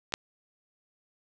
clicks, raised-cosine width 0.2 ms, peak -30 / -8 dBFS, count 2, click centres 0.123 / 0.139 s, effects none

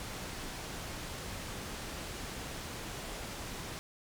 pink low-pass noise, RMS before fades -42 dBFS, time 0-3.79 s, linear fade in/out 0 ms, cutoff 10000 Hz, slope 12 dB/octave, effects none

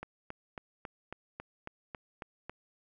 click train, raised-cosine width 0.5 ms, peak -25 dBFS, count 10, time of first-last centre 0.03-2.496 s, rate 3.65 Hz, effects none

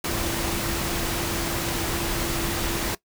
sine tone in noise, 337.9 Hz, E4, 43 cents sharp, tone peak -33 dBFS, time 0.04-2.95 s, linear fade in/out 5 ms, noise pink, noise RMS -27 dBFS, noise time 0.04-2.95 s, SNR -9 dB, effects noise-tail reverb RT60 0.1 s tail -19 dB re dry

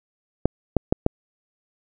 clicks, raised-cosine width 2 ms, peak -3 dBFS, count 4, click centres 0.456 / 0.767 / 0.925 / 1.064 s, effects none

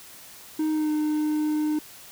triangle tone with pitch glide, 311.1 to 304.3 Hz, D#4 to D#4, 0 to -38 cents, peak -20 dBFS, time 0.59-1.79 s, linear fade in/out 5 ms, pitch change -38 cents, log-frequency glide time 0.71-0.91 s, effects white hiss -46 dBFS RMS until 2.11 s

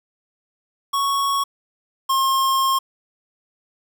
square tone pair in turn, 1108.7 / 1070.6 Hz, C#6 / C6, 0 / +39 cents, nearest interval minor second, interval 61 cents, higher first, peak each -19 / -17 dBFS, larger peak second, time 0.93-1.44 / 2.09-2.79 s, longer second, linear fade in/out 10 ms, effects 8-bit

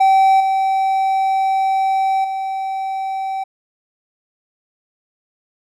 triangle tone with level steps, 771 Hz, G5, 29 cents flat, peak -7 / -12 / -18 dBFS, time 0-3.44 s, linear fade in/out 10 ms, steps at 0.4 / 2.24 s, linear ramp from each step 5 ms, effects none

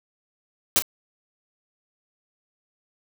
white noise with echo, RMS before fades -18 dBFS, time 0.76-0.79 s, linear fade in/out 0 ms, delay 32 ms, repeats 1, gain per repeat -12 dB, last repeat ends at 0.822 s, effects none

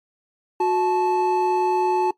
triangle tone pair together, 365.5 / 870.2 Hz, F#4 / A5, -21 / -19 cents, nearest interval octave + minor third, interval 1502 cents, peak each -18 dBFS, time 0.6-2.11 s, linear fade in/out 5 ms, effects noise-tail reverb RT60 0.1 s tail -19 dB re dry + MP3 64 kbps

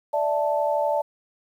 sine chord, D suspended second, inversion none, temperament equal, 587.3 / 659.3 / 880 Hz, D5 / E5 / A5, 0 / 0 / 0 cents, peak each -23 / -27 / -25 dBFS, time 0.13-1.02 s, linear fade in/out 10 ms, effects 9-bit

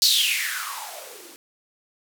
violet noise with band-pass filter sweep, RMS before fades -25 dBFS, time 0.02-1.36 s, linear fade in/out 0 ms, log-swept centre 4600 to 280 Hz, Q 6.9, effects none

